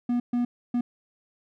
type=tone bursts at uneven times; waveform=triangle; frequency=242.3 Hz; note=B3; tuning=33 cents flat; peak=-20 dBFS; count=3; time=0.09-0.2 / 0.33-0.45 / 0.74-0.81 s; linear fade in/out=5 ms; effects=none